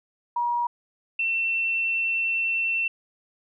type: tone pair in turn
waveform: sine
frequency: 956 / 2695 Hz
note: A#5 / E7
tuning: +43 / +38 cents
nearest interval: octave + tritone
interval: 1795 cents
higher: second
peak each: -22 dBFS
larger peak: neither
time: 0.36-0.67 / 1.19-2.88 s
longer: second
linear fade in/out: 5 ms
effects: none